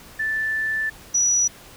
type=tone pair in turn; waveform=sine; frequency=1760 / 5869 Hz; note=A6 / F#8; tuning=0 / -15 cents; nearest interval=octave + major sixth; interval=2085 cents; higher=second; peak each=-21 / -16 dBFS; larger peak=second; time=0.19-0.9 / 1.14-1.48 s; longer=first; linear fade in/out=10 ms; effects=pink hiss -45 dBFS RMS until 1.76 s